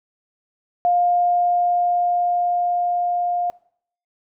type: tone with level ramp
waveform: sine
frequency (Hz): 706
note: F5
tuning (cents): +19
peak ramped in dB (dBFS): -14 to -19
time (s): 0.85-3.5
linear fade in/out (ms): 0
effects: noise-tail reverb RT60 0.6 s tail -22 dB re dry